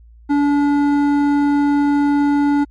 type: tone with hard clipping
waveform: sine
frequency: 287.5 Hz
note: D4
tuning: 37 cents flat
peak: -14 dBFS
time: 0.29-2.65 s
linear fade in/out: 20 ms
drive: 10 dB
effects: added 57 Hz sine -41 dBFS peak until 2.7 s + MP3 48 kbps